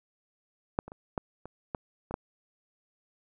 clicks, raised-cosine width 1 ms, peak -12 / -29 / -30 / -16 / -28 / -18 / -24 / -15 dBFS, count 8, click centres 0.789 / 0.88 / 0.919 / 1.178 / 1.456 / 1.748 / 2.11 / 2.141 s, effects none

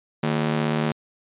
sawtooth ring-modulated tone, 189.9 Hz, F#3, 45 cents sharp, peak -14 dBFS, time 0.23-0.92 s, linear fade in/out 5 ms, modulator 38.2 Hz, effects resampled to 8000 Hz

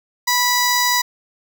10% pulse tone with notch filter, 983 Hz, B5, 8 cents flat, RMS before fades -17 dBFS, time 0.27-1.02 s, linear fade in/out 10 ms, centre 3000 Hz, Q 1.9, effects none

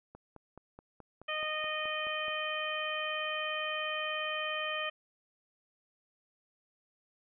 click train, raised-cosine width 1 ms, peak -35 dBFS, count 11, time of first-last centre 0.15-2.282 s, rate 4.69 Hz
harmonic tone, 617 Hz, D#5, 15 cents flat, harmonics 1 / 2 / 3 / 4 / 5, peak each -39 / -39 / -39 / -39 / -39 dBFS, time 1.28-4.9 s, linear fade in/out 10 ms
effects none

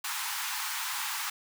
pink high-pass noise, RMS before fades -34 dBFS, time 0.04-1.3 s, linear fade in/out 5 ms, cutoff 820 Hz, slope 96 dB/octave, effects none

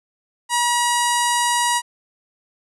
sawtooth tone with low-pass filter, 960 Hz, B5, 49 cents flat, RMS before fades -19 dBFS, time 0.49-1.82 s, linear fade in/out 50 ms, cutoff 9100 Hz, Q 2.9, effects none

